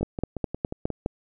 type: two click trains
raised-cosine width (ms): 2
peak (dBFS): -17 / -11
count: 6 / 6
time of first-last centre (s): 0.01-0.903 / 0.03-1.061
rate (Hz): 5.6 / 4.85
effects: none